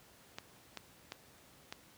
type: clicks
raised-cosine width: 0.2 ms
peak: -24 dBFS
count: 4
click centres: 0.385 / 0.773 / 1.121 / 1.725 s
effects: pink hiss -61 dBFS RMS until 1.97 s + high-pass 80 Hz 12 dB/octave